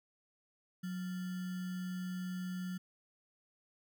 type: tone with sample-and-hold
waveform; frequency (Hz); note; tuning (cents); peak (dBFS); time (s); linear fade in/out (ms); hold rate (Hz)
sine; 182.6; F#3; -23; -37; 0.83-2.78; 10; 1575
effects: none